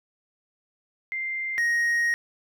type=tone pair in turn; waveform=sine / triangle; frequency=2093 / 1876 Hz; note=C7 / A#6; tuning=0 / +11 cents; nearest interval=major second; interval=189 cents; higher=first; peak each=-27 / -19 dBFS; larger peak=second; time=1.12-1.58 / 1.58-2.14 s; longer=second; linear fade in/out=0 ms; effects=none